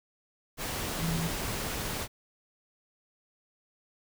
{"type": "tone in noise", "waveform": "sine", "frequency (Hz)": 164.81, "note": "E3", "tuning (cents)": 0, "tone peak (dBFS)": -29, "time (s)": [0.98, 1.3], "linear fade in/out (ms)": 50, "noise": "pink", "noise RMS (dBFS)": -34, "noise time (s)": [0.57, 2.08], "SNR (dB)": 2, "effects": []}